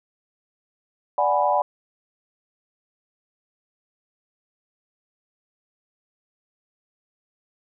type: chord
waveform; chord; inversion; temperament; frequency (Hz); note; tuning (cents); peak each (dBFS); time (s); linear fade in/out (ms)
sine; G# half-diminished seventh; second; equal; 587.3 / 740 / 830.6 / 987.8; D5 / F#5 / G#5 / B5; 0 / 0 / 0 / 0; -23; 1.18-1.62; 2
effects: none